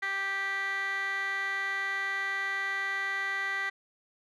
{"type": "tone with band-pass filter", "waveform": "15% pulse", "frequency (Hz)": 392, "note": "G4", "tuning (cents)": 0, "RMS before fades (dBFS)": -32, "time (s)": [0.02, 3.7], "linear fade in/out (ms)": 10, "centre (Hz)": 2000, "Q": 5.5, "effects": []}